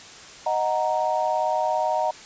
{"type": "chord", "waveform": "sine", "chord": "D# minor", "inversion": "none", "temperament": "equal", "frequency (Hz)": [622.3, 740, 932.3], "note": ["D#5", "F#5", "A#5"], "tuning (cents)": [0, 0, 0], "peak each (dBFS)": -25, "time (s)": [0.46, 2.11], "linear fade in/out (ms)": 5, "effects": ["white hiss -43 dBFS RMS until 2.25 s", "resampled to 16000 Hz"]}